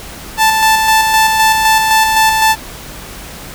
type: tone with tremolo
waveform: sawtooth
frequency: 880 Hz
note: A5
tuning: in tune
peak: -3 dBFS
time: 0.37-2.56 s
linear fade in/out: 50 ms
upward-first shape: square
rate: 3.9 Hz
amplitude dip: 35%
effects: added 48 Hz sine -38 dBFS peak until 3.54 s + pink hiss -30 dBFS RMS until 3.54 s